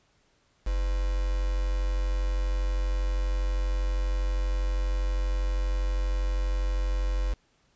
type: tone with quantisation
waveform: sine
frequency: 46.25 Hz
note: F#1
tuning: in tune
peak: -24 dBFS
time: 0.66-7.34 s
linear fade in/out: 10 ms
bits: 6
effects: pink hiss -67 dBFS RMS until 7.75 s + resampled to 16000 Hz